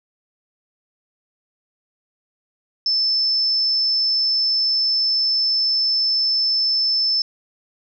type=tone; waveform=sine; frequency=5274 Hz; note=E8; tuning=in tune; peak=-16 dBFS; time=2.86-7.22 s; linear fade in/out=2 ms; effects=none